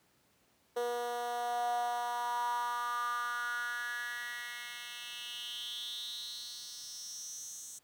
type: tone with high-pass filter sweep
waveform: 10% pulse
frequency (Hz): 240.6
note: B3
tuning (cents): -45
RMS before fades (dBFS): -38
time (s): 0.76-7.79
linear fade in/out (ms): 10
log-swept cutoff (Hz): 500 to 7200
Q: 6
effects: pink hiss -70 dBFS RMS until 7.83 s + high-pass 100 Hz 12 dB/octave